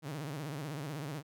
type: tone with vibrato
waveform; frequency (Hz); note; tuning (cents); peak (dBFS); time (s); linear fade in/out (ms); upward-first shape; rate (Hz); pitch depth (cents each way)
sawtooth; 146.83; D3; 0; -34; 0.02-1.23; 50; sine; 16; 160
effects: none